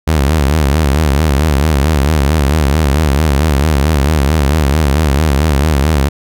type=tone with vibrato; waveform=sawtooth; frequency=73.42 Hz; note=D2; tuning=in tune; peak=-5 dBFS; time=0.07-6.09 s; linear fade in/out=10 ms; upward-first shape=sine; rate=4.5 Hz; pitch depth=160 cents each way; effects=none